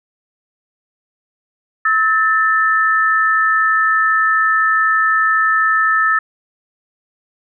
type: tone pair together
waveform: sine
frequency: 1296.4 / 1774 Hz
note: E6 / A6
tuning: -29 / +14 cents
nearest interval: perfect fourth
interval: 543 cents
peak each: -14 dBFS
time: 1.85-6.19 s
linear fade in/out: 5 ms
effects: none